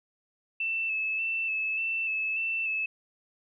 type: tone with vibrato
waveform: sine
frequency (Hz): 2637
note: E7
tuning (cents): 0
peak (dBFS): -27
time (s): 0.6-2.86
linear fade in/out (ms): 5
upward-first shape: square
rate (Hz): 1.7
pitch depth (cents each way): 22
effects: none